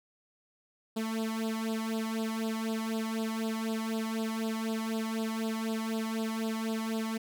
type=tone with flanger; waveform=sawtooth; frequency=222.5 Hz; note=A3; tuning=20 cents sharp; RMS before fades=-33 dBFS; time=0.96-7.18 s; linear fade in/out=10 ms; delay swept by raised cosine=0.23 to 1.01 ms; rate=4 Hz; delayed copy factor=+0.9; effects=none